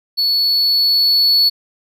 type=tone with level ramp; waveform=triangle; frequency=4418 Hz; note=C#8; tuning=7 cents flat; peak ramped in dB=-12 to -8 dBFS; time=0.17-1.5 s; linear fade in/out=20 ms; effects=none